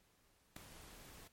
pink noise with ADSR envelope, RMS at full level -43 dBFS, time 0.56-1.28 s, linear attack 5 ms, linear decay 3 ms, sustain -14 dB, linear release 8 ms, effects pink hiss -73 dBFS RMS until 1.32 s + MP3 64 kbps

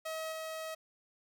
sawtooth tone with level steps, 638 Hz, D#5, 43 cents sharp, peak -33 / -35 dBFS, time 0.05-0.75 s, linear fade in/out 10 ms, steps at 0.32 s, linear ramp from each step 2 ms, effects none

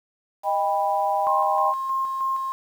sine chord, Eb augmented, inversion none, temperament equal with one note detuned, 622.3 / 796.8 / 987.8 Hz, Eb5 / G5 / B5, 0 / +28 / 0 cents, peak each -26 / -22 / -26 dBFS, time 0.43-1.74 s, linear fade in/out 50 ms
sine tone with tremolo, 1065 Hz, C6, 30 cents sharp, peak -21 dBFS, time 1.27-2.52 s, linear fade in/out 0 ms, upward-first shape square, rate 3.2 Hz, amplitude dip 35%
effects 8-bit

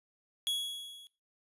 45% pulse tone with level ramp, 3346 Hz, G#7, 12 cents sharp, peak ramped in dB -29 to -52 dBFS, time 0.47-1.07 s, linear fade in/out 0 ms, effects noise-tail reverb RT60 0.3 s tail -19 dB re dry + resampled to 32000 Hz

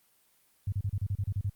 sine tone bursts, 99 Hz, G2, 18 cents sharp, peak -27 dBFS, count 10, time 0.67-1.497 s, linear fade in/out 5 ms, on 53 ms, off 33 ms, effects white hiss -67 dBFS RMS until 1.55 s + Opus 32 kbps

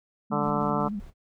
sine tone with vibrato, 207.7 Hz, G#3, in tune, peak -29 dBFS, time 0.3-1 s, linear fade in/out 10 ms, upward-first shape sine, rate 13 Hz, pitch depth 71 cents each way
harmonic tone, 146.7 Hz, D3, 2 cents flat, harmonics 1 / 2 / 3 / 4 / 5 / 6 / 7 / 8 / 9, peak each -33 / -33 / -33 / -33 / -33 / -33 / -33 / -33 / -33 dBFS, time 0.31-0.89 s, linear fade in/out 20 ms
brown noise with tremolo, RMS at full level -45 dBFS, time 0.4-1.14 s, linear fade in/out 50 ms, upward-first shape square, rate 5 Hz, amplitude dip 50%
effects none

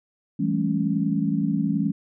sine chord, A dominant seventh, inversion second, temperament equal with one note detuned, 164.81 / 196 / 215 / 277.2 Hz, E3 / G3 / A3 / C#4, 0 / 0 / -40 / 0 cents, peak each -26 dBFS, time 0.39-1.92 s, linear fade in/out 10 ms, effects none

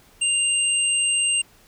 sine tone pair together, 2794 / 8344 Hz, F7 / C9, 0 / -6 cents, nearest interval octave + perfect fifth, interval 1894 cents, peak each -21 dBFS, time 0.21-1.42 s, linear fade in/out 10 ms, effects pink hiss -54 dBFS RMS until 1.67 s

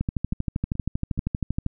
two click trains, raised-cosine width 5 ms, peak -12 / -21 dBFS, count 22 / 3, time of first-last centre 0.01-1.664 / 0.33-1.177 s, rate 12.7 / 2.36 Hz, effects none

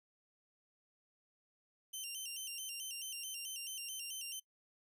15% pulse tone with vibrato, 2927 Hz, F#7, 19 cents flat, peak -35 dBFS, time 1.93-4.4 s, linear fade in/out 10 ms, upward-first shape square, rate 4.6 Hz, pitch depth 88 cents each way, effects noise-tail reverb RT60 0.1 s tail -22 dB re dry

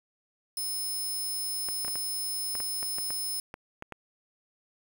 10% pulse tone, 5210 Hz, E8, 21 cents flat, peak -25 dBFS, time 0.57-3.4 s, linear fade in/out 2 ms
clicks, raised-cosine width 0.5 ms, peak -24 dBFS, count 12, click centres 1.687 / 1.848 / 1.881 / 1.956 / 2.553 / 2.603 / 2.829 / 2.984 / 3.105 / 3.541 / 3.824 / 3.923 s
effects 8-bit

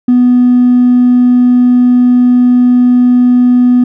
sine tone with hard clipping, 247.1 Hz, B3, 1 cent sharp, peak -4 dBFS, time 0.08-3.84 s, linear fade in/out 5 ms, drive 1 dB, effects none

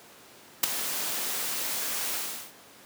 white noise with ADSR envelope, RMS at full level -18 dBFS, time 0.63-2.53 s, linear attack 8 ms, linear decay 8 ms, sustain -13 dB, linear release 380 ms, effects pink hiss -51 dBFS RMS until 2.85 s + high-pass 200 Hz 12 dB/octave

